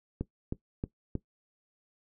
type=click train; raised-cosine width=3 ms; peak=-19 dBFS; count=4; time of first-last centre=0.21-1.153 s; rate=3.18 Hz; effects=noise-tail reverb RT60 0.1 s tail -17 dB re dry